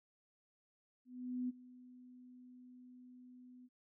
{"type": "tone with ADSR envelope", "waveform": "sine", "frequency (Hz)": 250, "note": "B3", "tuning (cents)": 21, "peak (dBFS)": -35, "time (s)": [1.05, 3.69], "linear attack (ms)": 440, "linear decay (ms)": 23, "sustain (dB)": -20, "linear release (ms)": 41, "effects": []}